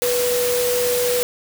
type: tone in noise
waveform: sine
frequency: 490 Hz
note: B4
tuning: 14 cents flat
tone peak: -18 dBFS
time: 0.02-1.23 s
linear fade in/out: 0 ms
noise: white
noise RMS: -24 dBFS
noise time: 0.02-1.23 s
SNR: +3 dB
effects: none